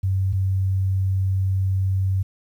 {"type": "tone pair in turn", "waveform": "sine", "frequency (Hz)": [95.4, 95.4], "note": ["G2", "G2"], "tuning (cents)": [-47, -47], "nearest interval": "unison", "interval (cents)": 0, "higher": "neither", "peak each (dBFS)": -18, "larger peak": "neither", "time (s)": [[0.03, 0.33], [0.33, 2.23]], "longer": "second", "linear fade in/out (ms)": 10, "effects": ["9-bit"]}